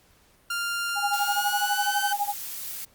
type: tone with pitch glide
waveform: sawtooth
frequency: 1396.9 to 1532.2 Hz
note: F6 to G6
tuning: 0 to -40 cents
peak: -23 dBFS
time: 0.5-2.13 s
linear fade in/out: 5 ms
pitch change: +160 cents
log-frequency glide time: 1.16-1.98 s
type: tone with tremolo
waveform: sine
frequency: 816 Hz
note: G#5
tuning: 31 cents flat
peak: -21 dBFS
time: 0.95-2.34 s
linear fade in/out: 50 ms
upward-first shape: sine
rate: 12 Hz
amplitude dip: 95%
type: noise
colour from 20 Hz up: blue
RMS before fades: -35 dBFS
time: 1.13-2.85 s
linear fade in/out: 5 ms
effects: pink hiss -60 dBFS RMS until 2.94 s + Opus 48 kbps